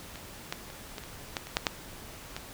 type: clicks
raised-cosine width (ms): 0.2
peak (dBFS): -25 / -14 / -29 / -21 / -26 / -13 / -24 / -7 / -7 / -18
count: 10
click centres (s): 0.157 / 0.525 / 0.702 / 0.982 / 1.037 / 1.368 / 1.47 / 1.569 / 1.668 / 2.365
effects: pink hiss -46 dBFS RMS until 2.53 s